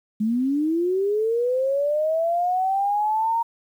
sine linear sweep, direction up, 207.7 to 932.3 Hz, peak -19 dBFS, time 0.2-3.43 s, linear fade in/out 10 ms, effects 9-bit

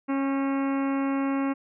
harmonic tone with a mistuned harmonic, 273.7 Hz, C#4, 22 cents flat, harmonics 1 / 2 / 3 / 4 / 5 / 6 / 7 / 8 / 9 / 10, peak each -24 / -35 / -37 / -36 / -41 / -45 / -45 / -44 / -48 / -48 dBFS, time 0.08-1.54 s, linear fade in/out 20 ms, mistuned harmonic 6, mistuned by -41 cents, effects none

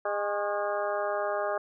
harmonic tone with a mistuned harmonic, 204.5 Hz, G#3, 26 cents flat, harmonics 2 / 3 / 4 / 5 / 6 / 7 / 8, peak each -35 / -30 / -35 / -39 / -36 / -41 / -40 dBFS, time 0.05-1.58 s, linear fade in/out 5 ms, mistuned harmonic 5, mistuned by +95 cents, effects none

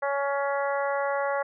harmonic tone, 280 Hz, C#4, 18 cents sharp, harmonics 2 / 3 / 4 / 5 / 6 / 7, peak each -27 / -31 / -33 / -35 / -37 / -38 dBFS, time 0.02-1.43 s, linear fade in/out 10 ms, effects none

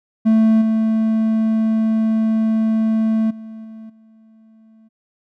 triangle tone with level steps, 221.1 Hz, A3, 9 cents sharp, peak -8 / -12 / -29 / -31 / -44 dBFS, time 0.25-4.89 s, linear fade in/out 20 ms, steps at 0.61 / 3.3 / 3.64 / 3.89 s, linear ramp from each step 10 ms, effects none

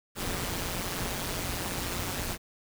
pink noise with amplitude modulation, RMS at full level -30 dBFS, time 0.15-2.38 s, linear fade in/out 50 ms, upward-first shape sine, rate 179 Hz, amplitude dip 70%, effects none

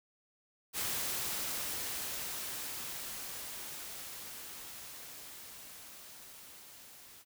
white noise with level ramp, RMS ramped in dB -35 to -55 dBFS, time 0.73-7.25 s, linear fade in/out 50 ms, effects none

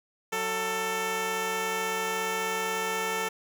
10% pulse tone pair together, 185 / 444.3 Hz, F#3 / A4, 0 / +17 cents, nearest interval octave + minor third, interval 1517 cents, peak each -29 / -20 dBFS, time 0.32-3.29 s, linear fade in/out 10 ms, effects none

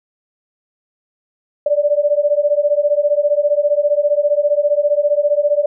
sine beating tone pair, 578 / 593 Hz, D5 / D5, -28 / +17 cents, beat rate 15 Hz, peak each -15 dBFS, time 1.66-5.66 s, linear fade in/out 5 ms, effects none

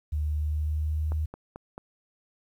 sine tone with pitch glide, 75.3 to 77.51 Hz, D2 to D#2, +44 to -6 cents, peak -25 dBFS, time 0.12-1.26 s, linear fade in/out 10 ms, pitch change +50 cents, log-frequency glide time 0.27-1.15 s
click train, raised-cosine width 1 ms, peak -25 dBFS, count 4, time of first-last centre 1.12-1.779 s, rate 4.55 Hz
effects 10-bit

